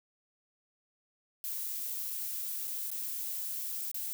violet noise with dropouts, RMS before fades -37 dBFS, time 1.44-4.13 s, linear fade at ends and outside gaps 0 ms, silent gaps 2.101-2.104 / 2.672-2.677 / 2.903-2.915 / 3.915-3.944 s, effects none

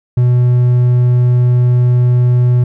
triangle tone, 123.3 Hz, B2, 2 cents flat, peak -5 dBFS, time 0.17-2.64 s, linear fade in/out 5 ms, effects none

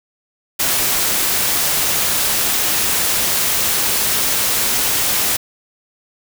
white noise, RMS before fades -17 dBFS, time 0.59-5.37 s, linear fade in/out 10 ms, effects none

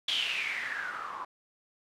blue noise with low-pass filter sweep, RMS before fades -34 dBFS, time 0.08-1.25 s, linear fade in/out 5 ms, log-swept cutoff 3400 to 1000 Hz, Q 7.7, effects none

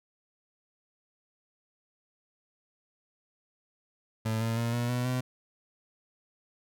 30% pulse tone with pitch steps, 110.9 / 113.89 / 116.95 / 120.1 / 123.34 / 126.66 Hz, A2 / A#2 / A#2 / B2 / B2 / B2, +14 / -40 / +6 / -48 / -2 / +44 cents, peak -25 dBFS, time 4.25-5.21 s, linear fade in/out 10 ms, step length 160 ms, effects none

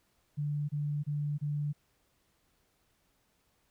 sine tone bursts, 146.83 Hz, D3, in tune, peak -30 dBFS, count 4, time 0.37-1.731 s, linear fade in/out 20 ms, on 320 ms, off 27 ms, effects pink hiss -73 dBFS RMS until 3.7 s

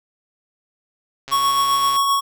click train, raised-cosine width 0.2 ms, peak -16 dBFS, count 94, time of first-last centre 1.28-1.964 s, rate 136 Hz
square tone with tremolo, 1108.7 Hz, C#6, in tune, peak -15 dBFS, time 1.31-2.21 s, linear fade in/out 20 ms, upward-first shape sine, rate 7.7 Hz, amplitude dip 30%
effects none

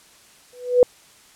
sine tone with exponential growth, 493.9 Hz, B4, in tune, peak -6 dBFS, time 0.53-0.83 s, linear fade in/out 1 ms, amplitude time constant 64 ms, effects white hiss -51 dBFS RMS until 1.35 s + low-pass 10000 Hz 12 dB/octave

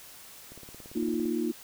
click train, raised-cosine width 2 ms, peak -34 dBFS, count 14, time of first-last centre 0.52-1.254 s, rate 17.7 Hz
sine chord, Bb suspended fourth, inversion none, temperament equal, 233.1 / 311.1 / 349.2 Hz, Bb3 / Eb4 / F4, 0 / 0 / 0 cents, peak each -31 dBFS, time 0.95-1.52 s, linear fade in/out 10 ms
effects white hiss -49 dBFS RMS until 1.63 s

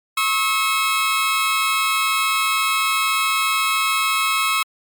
20% pulse tone pair together, 1088.1 / 1294 Hz, C#6 / E6, -33 / -32 cents, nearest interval minor third, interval 301 cents, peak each -16 / -14 dBFS, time 0.17-4.63 s, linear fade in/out 5 ms, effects MP3 96 kbps

